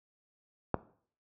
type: click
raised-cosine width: 1 ms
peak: -13 dBFS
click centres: 0.743 s
effects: noise-tail reverb RT60 0.5 s tail -17 dB re dry + high-pass 60 Hz 12 dB/octave